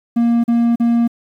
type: tone bursts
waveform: triangle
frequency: 234.6 Hz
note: A#3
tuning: 11 cents sharp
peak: -9 dBFS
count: 3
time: 0.16-1.078 s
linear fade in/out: 10 ms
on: 280 ms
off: 39 ms
effects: 8-bit